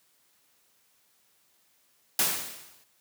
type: noise with exponential decay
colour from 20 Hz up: white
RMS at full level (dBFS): -22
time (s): 2.19-2.84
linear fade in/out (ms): 2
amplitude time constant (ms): 140
effects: white hiss -67 dBFS RMS until 3 s + high-pass 100 Hz 12 dB/octave